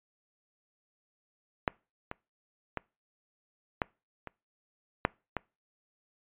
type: clicks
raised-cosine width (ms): 0.5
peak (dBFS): -10 / -21 / -17 / -12 / -25 / -8 / -16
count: 7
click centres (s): 1.678 / 2.114 / 2.773 / 3.818 / 4.273 / 5.051 / 5.367
effects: noise-tail reverb RT60 0.3 s tail -25 dB re dry + resampled to 8000 Hz